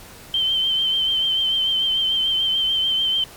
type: tone with vibrato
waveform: sine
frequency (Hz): 3112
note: G7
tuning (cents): -13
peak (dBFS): -17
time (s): 0.34-3.24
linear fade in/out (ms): 2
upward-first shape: sine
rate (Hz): 6.8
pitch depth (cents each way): 30
effects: pink hiss -42 dBFS RMS until 3.36 s + MP3 96 kbps